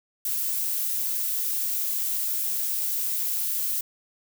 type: noise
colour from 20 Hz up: violet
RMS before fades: -27 dBFS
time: 0.25-3.81 s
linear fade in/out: 5 ms
effects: none